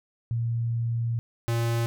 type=tone pair in turn; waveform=sine / square; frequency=116.54 / 116.54 Hz; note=A#2 / A#2; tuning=0 / 0 cents; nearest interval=unison; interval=0 cents; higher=neither; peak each=-24 dBFS; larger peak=neither; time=0.31-1.19 / 1.48-1.86 s; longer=first; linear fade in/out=0 ms; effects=none